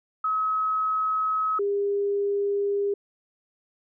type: tone pair in turn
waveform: sine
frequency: 1280 / 403.2 Hz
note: D#6 / G4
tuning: +49 / +49 cents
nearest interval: octave + minor sixth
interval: 2000 cents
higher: first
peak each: -22 dBFS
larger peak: neither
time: 0.24-1.59 / 1.59-2.94 s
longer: neither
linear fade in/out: 5 ms
effects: none